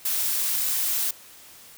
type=noise; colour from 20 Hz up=blue; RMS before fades=-25 dBFS; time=0.05-1.11 s; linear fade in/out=5 ms; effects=white hiss -48 dBFS RMS until 1.77 s